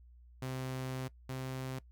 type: tone pair in turn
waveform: sawtooth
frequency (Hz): 130 / 130.59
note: C3 / C3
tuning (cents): -11 / -3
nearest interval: unison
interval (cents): 8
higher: second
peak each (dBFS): -33 / -34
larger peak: first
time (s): 0.42-1.08 / 1.29-1.79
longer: first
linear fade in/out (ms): 5
effects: noise-tail reverb RT60 0.1 s tail -20 dB re dry + added 60 Hz sine -55 dBFS peak until 1.91 s